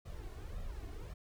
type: noise with flanger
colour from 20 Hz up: brown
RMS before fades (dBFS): -44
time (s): 0.05-1.14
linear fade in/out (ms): 10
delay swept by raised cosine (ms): 1.6 to 2.8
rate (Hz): 1.8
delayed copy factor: +0.7
effects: none